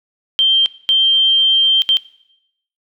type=tone bursts at uneven times; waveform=sine; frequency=3152 Hz; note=G7; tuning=9 cents sharp; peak=-9 dBFS; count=3; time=0.39-0.66 / 0.89-1.82 / 1.89-1.97 s; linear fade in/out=0 ms; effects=noise-tail reverb RT60 0.8 s tail -19 dB re dry